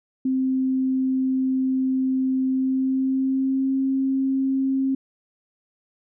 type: tone with pitch glide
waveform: sine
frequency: 261.6 to 267.4 Hz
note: C4 to C4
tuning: 0 to +38 cents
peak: -19 dBFS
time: 0.25-4.95 s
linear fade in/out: 5 ms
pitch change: +38 cents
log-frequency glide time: 2.49-3.74 s
effects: none